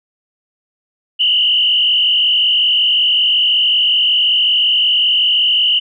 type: tone with frequency modulation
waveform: sine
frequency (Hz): 2947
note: F#7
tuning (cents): -8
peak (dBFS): -10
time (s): 1.19-5.8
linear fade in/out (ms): 20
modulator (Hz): 45.4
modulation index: 2.7
effects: none